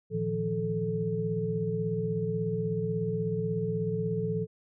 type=tone cluster; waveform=sine; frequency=114.1 / 156 / 172.4 / 436.6 Hz; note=A#2 / D#3 / F3 / A4; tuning=-37 / +5 / -22 / -13 cents; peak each=-35 / -36 / -32 / -31 dBFS; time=0.1-4.47 s; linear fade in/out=50 ms; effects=none